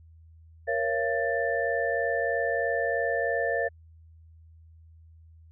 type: tone cluster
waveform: sine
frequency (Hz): 468.9 / 552 / 679 / 1770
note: A#4 / C#5 / F5 / A6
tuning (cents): +10 / -7 / -49 / +10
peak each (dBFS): -30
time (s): 0.67-3.69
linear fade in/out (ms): 20
effects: added 81 Hz sine -50 dBFS peak until 5.51 s